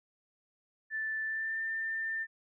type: tone with pitch glide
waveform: sine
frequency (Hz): 1760 to 1792.8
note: A6 to A6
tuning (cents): 0 to +32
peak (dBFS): -32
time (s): 0.9-2.27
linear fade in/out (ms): 50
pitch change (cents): +32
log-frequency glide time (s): 1.24-1.6
effects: none